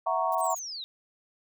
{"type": "chord", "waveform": "sine", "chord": "F# dominant seventh", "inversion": "third", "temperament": "equal", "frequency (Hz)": [659.3, 740, 932.3, 1108.7], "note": ["E5", "F#5", "A#5", "C#6"], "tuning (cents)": [0, 0, 0, 0], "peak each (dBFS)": -30, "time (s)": [0.06, 0.55], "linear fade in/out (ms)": 10}
{"type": "noise bursts", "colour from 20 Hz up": "violet", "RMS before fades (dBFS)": -44, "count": 5, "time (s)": [0.32, 0.592], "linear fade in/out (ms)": 2, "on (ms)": 32, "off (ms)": 28}
{"type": "linear sweep", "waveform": "sine", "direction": "down", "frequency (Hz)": [8390, 3663], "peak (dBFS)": -35, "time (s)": [0.41, 0.84], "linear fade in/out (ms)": 0}
{"effects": []}